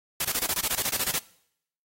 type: noise bursts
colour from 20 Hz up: white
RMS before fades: -26 dBFS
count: 14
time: 0.2-1.185 s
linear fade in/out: 5 ms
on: 49 ms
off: 23 ms
effects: noise-tail reverb RT60 0.7 s tail -21 dB re dry + AAC 48 kbps